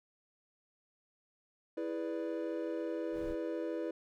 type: chord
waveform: triangle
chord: E dominant seventh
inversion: none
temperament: equal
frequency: 329.6 / 415.3 / 493.9 / 587.3 Hz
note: E4 / G#4 / B4 / D5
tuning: 0 / 0 / 0 / 0 cents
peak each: -36 / -42 / -38 / -41 dBFS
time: 1.77-3.91 s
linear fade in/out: 5 ms
type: noise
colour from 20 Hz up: brown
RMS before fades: -46 dBFS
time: 3.12-3.36 s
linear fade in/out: 50 ms
effects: none